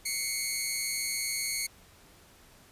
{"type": "tone pair together", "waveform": "10% pulse", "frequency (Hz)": [2093, 2220], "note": ["C7", "C#7"], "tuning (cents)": [0, 2], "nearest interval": "minor second", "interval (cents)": 102, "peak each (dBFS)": [-27, -22], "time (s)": [0.05, 1.67], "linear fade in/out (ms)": 10, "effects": ["pink hiss -57 dBFS RMS until 2.71 s", "resampled to 32000 Hz"]}